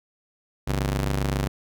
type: ring-modulated tone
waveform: sawtooth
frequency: 98 Hz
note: G2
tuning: in tune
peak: -16 dBFS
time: 0.67-1.48 s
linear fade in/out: 10 ms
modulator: 35.3 Hz
effects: none